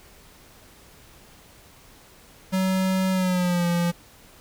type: tone with pitch glide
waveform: square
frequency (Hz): 188.4 to 172.76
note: F#3 to F3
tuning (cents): +32 to -18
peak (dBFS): -21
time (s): 2.52-3.92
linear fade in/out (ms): 20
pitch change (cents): -150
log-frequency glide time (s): 3.11-3.67
effects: pink hiss -51 dBFS RMS until 4.4 s